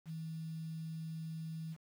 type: tone with quantisation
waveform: sine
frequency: 160.9 Hz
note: E3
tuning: 42 cents flat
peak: -40 dBFS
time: 0.05-1.77 s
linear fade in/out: 50 ms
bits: 10
effects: none